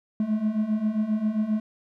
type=beating tone pair; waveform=triangle; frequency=210.4 / 217.9 Hz; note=G#3 / A3; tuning=+23 / -17 cents; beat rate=7.5 Hz; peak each=-26 / -22 dBFS; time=0.2-1.6 s; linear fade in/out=2 ms; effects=none